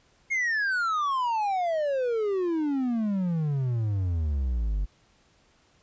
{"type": "exponential sweep", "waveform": "triangle", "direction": "down", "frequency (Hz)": [2178, 46.25], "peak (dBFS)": -22, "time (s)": [0.3, 4.86], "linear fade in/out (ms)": 20, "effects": ["pink hiss -63 dBFS RMS until 5.82 s", "resampled to 16000 Hz"]}